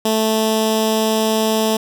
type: tone with notch filter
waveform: 10% pulse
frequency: 219.5 Hz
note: A3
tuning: 4 cents flat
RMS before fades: -17 dBFS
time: 0.05-1.77 s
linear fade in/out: 5 ms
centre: 1400 Hz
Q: 0.95
effects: none